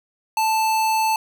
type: tone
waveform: square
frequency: 880 Hz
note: A5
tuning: in tune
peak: -18 dBFS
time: 0.37-1.16 s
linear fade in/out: 2 ms
effects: none